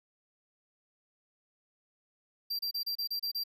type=tone bursts; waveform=square; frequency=4720 Hz; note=D8; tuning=8 cents sharp; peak=-32 dBFS; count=8; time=2.5-3.438 s; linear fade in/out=10 ms; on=91 ms; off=30 ms; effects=none